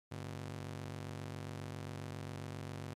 sawtooth ring-modulated tone, 122.5 Hz, B2, 14 cents flat, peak -35 dBFS, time 0.11-2.94 s, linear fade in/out 10 ms, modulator 23.7 Hz, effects low-pass 11000 Hz 12 dB/octave + MP3 96 kbps

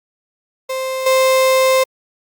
35% pulse tone with level steps, 523.3 Hz, C5, in tune, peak -18 / -9 dBFS, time 0.69-1.84 s, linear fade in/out 10 ms, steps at 1.06 s, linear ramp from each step 5 ms, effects Opus 48 kbps

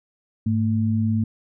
sine tone pair together, 104.4 / 223 Hz, G#2 / A3, +10 / +23 cents, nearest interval octave + minor second, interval 1313 cents, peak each -21 dBFS, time 0.46-1.24 s, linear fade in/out 5 ms, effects none

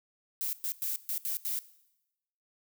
violet noise bursts at uneven times, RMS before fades -33 dBFS, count 6, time 0.41-0.53 / 0.64-0.72 / 0.82-0.96 / 1.09-1.18 / 1.25-1.37 / 1.45-1.59 s, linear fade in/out 0 ms, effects noise-tail reverb RT60 0.9 s tail -18 dB re dry

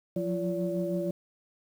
sine tone cluster, 176.3 / 182.6 / 343.7 / 572 Hz, F3 / F#3 / F4 / D5, +17 / -23 / -28 / -46 cents, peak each -32 / -37 / -32 / -32 dBFS, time 0.16-1.11 s, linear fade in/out 5 ms, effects tanh soft clip ceiling -17 dBFS + 9-bit

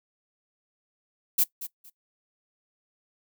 violet noise with echo, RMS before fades -21 dBFS, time 1.38-1.44 s, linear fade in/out 10 ms, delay 230 ms, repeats 2, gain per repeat -14 dB, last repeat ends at 1.9 s, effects noise-tail reverb RT60 0.1 s tail -19 dB re dry

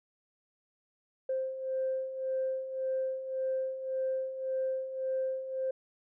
sine beating tone pair, 523.3 / 525.1 Hz, C5 / C5, 0 / +6 cents, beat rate 1.8 Hz, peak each -37 / -31 dBFS, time 1.29-5.71 s, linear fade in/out 5 ms, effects tanh soft clip ceiling -24 dBFS

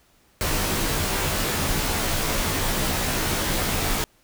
pink noise with comb filter, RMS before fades -24 dBFS, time 0.41-4.04 s, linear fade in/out 0 ms, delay 17 ms, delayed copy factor -0.95, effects pink hiss -60 dBFS RMS until 4.23 s

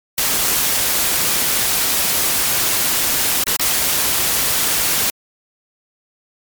white noise with dropouts, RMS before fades -17 dBFS, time 0.18-5.1 s, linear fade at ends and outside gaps 0 ms, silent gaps 3.437-3.468 / 3.564-3.596 s, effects MP3 96 kbps

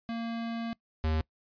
square tone pair in turn, 230.5 / 78.76 Hz, A#3 / D#2, -19 / +22 cents, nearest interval octave + perfect fifth, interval 1859 cents, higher first, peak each -33 / -27 dBFS, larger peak second, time 0.09-0.73 / 1.04-1.21 s, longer first, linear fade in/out 0 ms, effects noise-tail reverb RT60 0.1 s tail -23 dB re dry + resampled to 11025 Hz

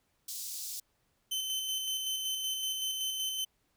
pink high-pass noise, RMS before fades -40 dBFS, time 0.28-0.8 s, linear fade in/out 5 ms, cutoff 4600 Hz, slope 24 dB/octave
sawtooth tone with tremolo, 3066 Hz, G7, 39 cents flat, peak -28 dBFS, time 1.31-3.45 s, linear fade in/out 10 ms, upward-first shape square, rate 5.3 Hz, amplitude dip 30%
effects pink hiss -75 dBFS RMS until 3.76 s

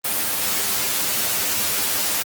white noise with comb filter, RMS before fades -22 dBFS, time 0.04-2.23 s, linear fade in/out 10 ms, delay 9.9 ms, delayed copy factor +1, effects high-pass 100 Hz 12 dB/octave + Opus 32 kbps

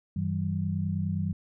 sine tone cluster, 95.9 / 161 / 190.7 Hz, G2 / E3 / G3, -37 / -41 / -47 cents, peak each -31 dBFS, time 0.16-1.33 s, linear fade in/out 5 ms, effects none

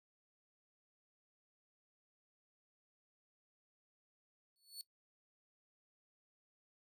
sawtooth tone with exponential growth, 4427 Hz, C#8, 3 cents flat, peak -40 dBFS, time 4.56-4.81 s, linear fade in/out 0 ms, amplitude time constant 53 ms, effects noise-tail reverb RT60 0.1 s tail -18 dB re dry

